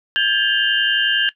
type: tone cluster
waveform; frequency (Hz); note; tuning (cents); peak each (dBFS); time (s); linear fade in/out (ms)
sine; 1600 / 1711 / 2829 / 3101; G6 / A6 / F7 / G7; +35 / -49 / +22 / -19; -20; 0.16-1.29; 0
effects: noise-tail reverb RT60 0.1 s tail -17 dB re dry